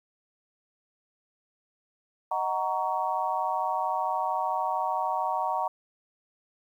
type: chord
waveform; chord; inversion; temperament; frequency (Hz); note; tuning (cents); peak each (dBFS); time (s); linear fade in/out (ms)
sine; D# minor seventh; none; just; 622.3 / 746.7 / 933.4 / 1120.1; D#5 / F#5 / A#5 / C#6; 0 / +16 / +2 / +18; -35 / -30 / -29 / -33; 2.31-5.68; 5
effects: 10-bit